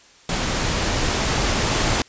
pink noise with level ramp, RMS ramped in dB -23 to -19 dBFS, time 0.29-2.02 s, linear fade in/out 2 ms, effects white hiss -50 dBFS RMS until 2.08 s + resampled to 16000 Hz

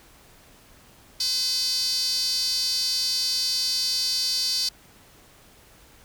sawtooth tone with high-pass filter, 510 Hz, C5, 44 cents flat, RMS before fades -25 dBFS, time 1.2-4.69 s, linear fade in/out 5 ms, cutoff 4600 Hz, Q 7.5, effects pink hiss -53 dBFS RMS until 6.04 s

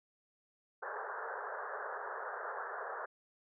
white band-pass noise, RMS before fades -42 dBFS, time 0.82-3.06 s, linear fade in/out 10 ms, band 400 to 1700 Hz, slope 96 dB/octave, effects none

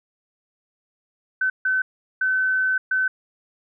sine tone bursts at uneven times, 1522 Hz, F#6, 48 cents sharp, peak -18 dBFS, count 4, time 1.41-1.5 / 1.65-1.82 / 2.21-2.78 / 2.91-3.08 s, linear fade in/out 5 ms, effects none

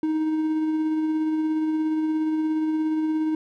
triangle tone with tremolo, 312.8 Hz, D#4, 9 cents sharp, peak -18 dBFS, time 0.03-3.35 s, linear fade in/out 2 ms, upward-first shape sine, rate 17 Hz, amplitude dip 25%, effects none

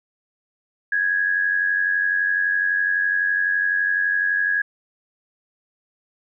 sine tone with amplitude modulation, 1661.2 Hz, G#6, in tune, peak -15 dBFS, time 0.92-4.62 s, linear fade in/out 5 ms, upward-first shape sine, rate 91.9 Hz, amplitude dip 60%, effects none

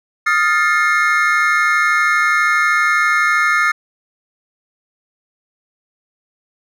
triangle chord, F dominant seventh, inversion third, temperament equal with one note detuned, 1244.5 / 1396.9 / 1760 / 2141 Hz, Eb6 / F6 / A6 / C7, 0 / 0 / 0 / +39 cents, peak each -16 dBFS, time 0.26-3.72 s, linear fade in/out 10 ms, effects none

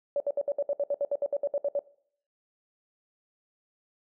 sine tone bursts, 570 Hz, C#5, 48 cents sharp, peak -24 dBFS, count 16, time 0.16-1.792 s, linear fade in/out 2 ms, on 42 ms, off 64 ms, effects noise-tail reverb RT60 0.6 s tail -20 dB re dry

